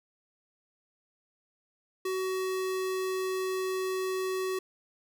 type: tone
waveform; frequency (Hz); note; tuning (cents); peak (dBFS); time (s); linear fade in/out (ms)
square; 375.5; F#4; +26; -30; 2.05-4.59; 5
effects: none